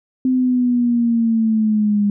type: linear sweep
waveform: sine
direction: down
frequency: 258.8 to 202.9 Hz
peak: -13 dBFS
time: 0.25-2.1 s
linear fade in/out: 2 ms
effects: none